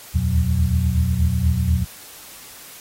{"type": "tone cluster", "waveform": "sine", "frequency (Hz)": [74.9, 78.6, 83.1, 120, 181.8], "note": ["D2", "D#2", "E2", "B2", "F#3"], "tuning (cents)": [35, 18, 15, -49, -30], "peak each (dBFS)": [-23, -26, -19, -22, -25], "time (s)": [0.14, 1.85], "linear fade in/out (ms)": 20, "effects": ["white hiss -41 dBFS RMS until 2.8 s", "AAC 48 kbps"]}